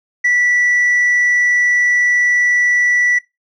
triangle tone with tanh clipping, 1959 Hz, B6, 15 cents flat, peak -11 dBFS, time 0.24-3.19 s, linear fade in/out 10 ms, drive 6 dB, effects noise-tail reverb RT60 0.2 s tail -20 dB re dry

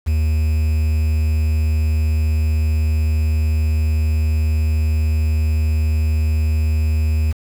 triangle tone with quantisation, 77.8 Hz, D#2, in tune, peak -12 dBFS, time 0.06-7.33 s, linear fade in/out 20 ms, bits 6, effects none

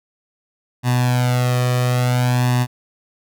sawtooth tone with flanger, 124.3 Hz, B2, 12 cents sharp, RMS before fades -17 dBFS, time 0.83-2.67 s, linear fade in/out 50 ms, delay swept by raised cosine 1.1 to 1.65 ms, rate 0.57 Hz, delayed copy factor +0.9, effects none

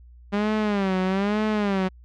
sawtooth tone with vibrato, 200.1 Hz, G3, 36 cents sharp, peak -17 dBFS, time 0.32-1.89 s, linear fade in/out 20 ms, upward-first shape sine, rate 1.1 Hz, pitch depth 130 cents each way, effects added 60 Hz sine -45 dBFS peak until 2.04 s + low-pass 3000 Hz 12 dB/octave

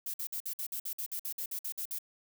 violet noise bursts, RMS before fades -37 dBFS, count 15, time 0.06-1.987 s, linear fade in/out 5 ms, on 79 ms, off 53 ms, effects none

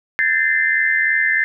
sine tone cluster, 1580 / 1719 / 1802 / 2072 Hz, G6 / A6 / A6 / C7, +13 / -41 / +41 / -17 cents, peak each -26 / -21 / -18 / -18 dBFS, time 0.19-1.44 s, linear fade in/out 0 ms, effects none

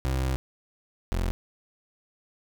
30% pulse tone pair in turn, 65.41 / 43.66 Hz, C2 / F1, 0 / 0 cents, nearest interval perfect fifth, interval 700 cents, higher first, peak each -22 dBFS, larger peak neither, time 0.05-0.36 / 1.12-1.31 s, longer first, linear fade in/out 0 ms, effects none

